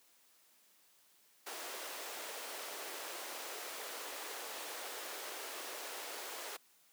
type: high-pass noise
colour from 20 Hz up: pink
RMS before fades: -45 dBFS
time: 1.46-6.57 s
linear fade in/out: 10 ms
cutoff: 390 Hz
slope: 24 dB/octave
effects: white hiss -68 dBFS RMS until 6.92 s + high-pass 200 Hz 12 dB/octave